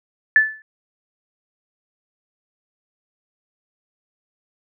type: tone with exponential decay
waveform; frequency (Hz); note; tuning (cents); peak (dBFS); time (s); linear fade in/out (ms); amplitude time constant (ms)
sine; 1746; A6; -14; -6; 0.36-0.62; 1; 55
effects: none